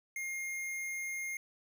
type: tone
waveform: square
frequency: 2129 Hz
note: C7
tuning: 30 cents sharp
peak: -37 dBFS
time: 0.16-1.37 s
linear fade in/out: 2 ms
effects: none